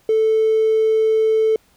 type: tone with hard clipping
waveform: triangle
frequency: 440 Hz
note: A4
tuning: in tune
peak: -13 dBFS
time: 0.09-1.56 s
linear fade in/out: 2 ms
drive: 3 dB
effects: pink hiss -57 dBFS RMS until 1.76 s